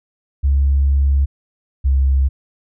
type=tone pair in turn; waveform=sine; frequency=69.3 / 67.4 Hz; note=C#2 / C#2; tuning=0 / -48 cents; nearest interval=unison; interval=48 cents; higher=first; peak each=-10 dBFS; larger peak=neither; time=0.43-1.26 / 1.84-2.29 s; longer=first; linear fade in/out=20 ms; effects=tanh soft clip ceiling -7 dBFS